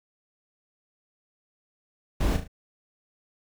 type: noise with echo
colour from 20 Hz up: brown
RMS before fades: -24 dBFS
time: 2.2-2.37 s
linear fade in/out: 10 ms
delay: 36 ms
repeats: 3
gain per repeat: -7 dB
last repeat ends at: 2.478 s
effects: none